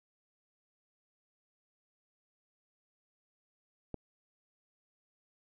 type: click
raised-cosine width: 2 ms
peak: -25 dBFS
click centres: 3.943 s
effects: none